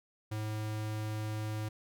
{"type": "tone", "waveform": "square", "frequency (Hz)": 107.7, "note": "A2", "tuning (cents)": -37, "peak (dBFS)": -35, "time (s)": [0.31, 1.69], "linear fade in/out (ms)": 10, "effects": []}